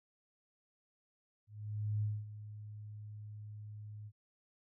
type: tone with ADSR envelope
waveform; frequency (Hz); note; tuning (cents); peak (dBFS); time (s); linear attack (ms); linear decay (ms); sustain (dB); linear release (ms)
sine; 105.5; G#2; +28; -31; 1.47-4.12; 550; 230; -14; 52
effects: none